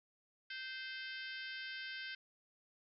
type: harmonic tone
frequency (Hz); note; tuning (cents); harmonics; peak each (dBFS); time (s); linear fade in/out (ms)
520; C5; -11; 3 / 4 / 5 / 6 / 7 / 8 / 9 / 10; -46 / -51 / -53 / -51 / -56 / -59 / -54 / -58; 0.5-2.15; 5
effects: none